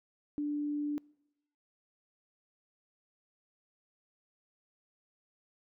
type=tone; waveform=sine; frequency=293.7 Hz; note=D4; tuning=in tune; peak=-31 dBFS; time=0.38-0.98 s; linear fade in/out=0 ms; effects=noise-tail reverb RT60 0.9 s tail -26 dB re dry